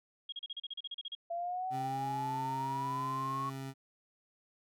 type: tone bursts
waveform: sine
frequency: 3273 Hz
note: G#7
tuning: 26 cents flat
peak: -38 dBFS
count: 13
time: 0.29-1.151 s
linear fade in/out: 5 ms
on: 33 ms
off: 36 ms
type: linear sweep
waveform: sine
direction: up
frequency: 676 to 1108.7 Hz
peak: -34 dBFS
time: 1.3-3.5 s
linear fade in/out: 10 ms
type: tone with pitch glide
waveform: 25% pulse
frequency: 133.8 to 134.81 Hz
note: C3 to C#3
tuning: +39 to -48 cents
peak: -36 dBFS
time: 1.7-3.74 s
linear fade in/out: 50 ms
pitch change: +13 cents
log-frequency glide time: 2.78-3.38 s
effects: none